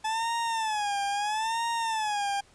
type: tone with vibrato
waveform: 40% pulse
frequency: 863 Hz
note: A5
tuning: 34 cents flat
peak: -26 dBFS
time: 0.04-2.41 s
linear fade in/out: 10 ms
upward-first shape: sine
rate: 0.76 Hz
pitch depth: 130 cents each way
effects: pink hiss -59 dBFS RMS until 2.54 s + resampled to 22050 Hz